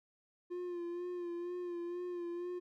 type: tone with vibrato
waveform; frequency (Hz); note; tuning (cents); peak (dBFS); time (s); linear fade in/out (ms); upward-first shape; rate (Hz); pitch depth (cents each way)
triangle; 350.8; F4; +8; -36; 0.5-2.6; 20; sine; 2.1; 35
effects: none